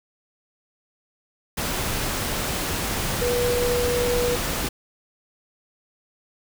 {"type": "tone in noise", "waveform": "sine", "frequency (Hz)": 486.8, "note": "B4", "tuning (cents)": -25, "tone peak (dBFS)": -21, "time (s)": [3.21, 4.36], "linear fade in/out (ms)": 10, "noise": "pink", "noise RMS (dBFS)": -26, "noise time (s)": [1.57, 4.69], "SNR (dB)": 2, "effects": []}